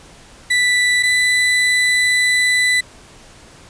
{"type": "tone pair in turn", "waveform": "35% pulse", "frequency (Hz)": [1975.5, 1991.5], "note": ["B6", "B6"], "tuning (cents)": [0, 14], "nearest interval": "unison", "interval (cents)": 14, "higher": "second", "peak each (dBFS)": -11, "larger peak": "neither", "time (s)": [[0.5, 1.03], [1.03, 2.81]], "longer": "second", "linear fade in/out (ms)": 10, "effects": ["pink hiss -43 dBFS RMS until 3.69 s", "resampled to 22050 Hz"]}